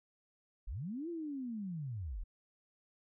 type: linear two-way sweep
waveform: sine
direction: up then down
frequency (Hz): 30.87 to 348.8 to 30.87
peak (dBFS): -38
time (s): 0.67-2.24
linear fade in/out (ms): 10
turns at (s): 1.09
effects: none